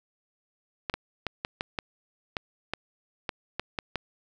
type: clicks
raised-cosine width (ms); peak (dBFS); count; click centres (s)
0.3; -13; 12; 0.898 / 0.94 / 1.267 / 1.449 / 1.609 / 1.788 / 2.368 / 2.736 / 3.292 / 3.596 / 3.788 / 3.957
effects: none